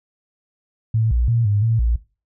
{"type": "tone with pitch steps", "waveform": "sine", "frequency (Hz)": [111.5, 59.5, 116.6, 102.8, 113.5, 57.8], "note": ["A2", "A#1", "A#2", "G#2", "A#2", "A#1"], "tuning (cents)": [23, 36, 1, -17, -46, -14], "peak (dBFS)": -15, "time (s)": [0.94, 1.96], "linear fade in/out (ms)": 5, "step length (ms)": 170, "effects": ["noise-tail reverb RT60 0.3 s tail -17 dB re dry"]}